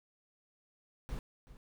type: noise with echo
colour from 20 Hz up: brown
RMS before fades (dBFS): -39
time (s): 1.09-1.19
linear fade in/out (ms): 0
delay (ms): 380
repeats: 1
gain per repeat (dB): -15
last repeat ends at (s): 1.57
effects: none